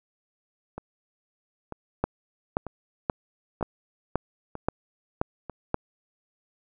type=two click trains; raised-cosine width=1 ms; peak=-21 / -9 dBFS; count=6 / 8; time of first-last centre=0.78-5.497 / 2.04-5.744 s; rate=1.06 / 1.89 Hz; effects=none